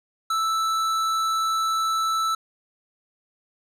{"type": "tone with tanh clipping", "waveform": "sine", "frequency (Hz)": 1318.5, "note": "E6", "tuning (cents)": 0, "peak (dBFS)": -23, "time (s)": [0.3, 2.35], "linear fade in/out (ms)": 5, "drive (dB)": 15, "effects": []}